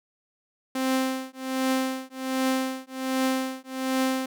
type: tone with tremolo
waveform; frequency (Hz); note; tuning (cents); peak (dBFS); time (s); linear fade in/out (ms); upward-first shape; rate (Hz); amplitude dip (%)
sawtooth; 261.9; C4; +2; -17; 0.75-4.26; 5; triangle; 1.3; 100
effects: none